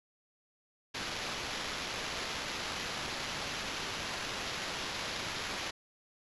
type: noise with sample-and-hold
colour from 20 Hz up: blue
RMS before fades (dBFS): -38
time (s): 0.94-5.71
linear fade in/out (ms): 10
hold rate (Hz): 8820
effects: resampled to 24000 Hz